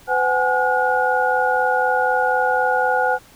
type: tone cluster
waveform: sine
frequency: 507 / 752 / 836 / 1442 Hz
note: B4 / F#5 / G#5 / F#6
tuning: +45 / +28 / +11 / -45 cents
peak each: -21 dBFS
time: 0.07-3.19 s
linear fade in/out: 50 ms
effects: pink hiss -48 dBFS RMS until 3.35 s